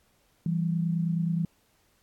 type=tone pair together; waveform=sine; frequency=166 / 195.48 Hz; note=E3 / G3; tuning=+12 / -5 cents; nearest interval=minor third; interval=283 cents; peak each=-25 / -32 dBFS; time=0.46-1.45 s; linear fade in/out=2 ms; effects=pink hiss -67 dBFS RMS until 2.02 s + AAC 64 kbps